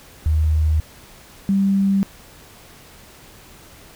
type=tone pair in turn; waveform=sine; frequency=77.78 / 195.99 Hz; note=D#2 / G3; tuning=0 / 0 cents; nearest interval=octave + major third; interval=1600 cents; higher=second; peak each=-14 dBFS; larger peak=neither; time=0.26-0.8 / 1.49-2.03 s; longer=neither; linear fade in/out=0 ms; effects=pink hiss -45 dBFS RMS until 3.95 s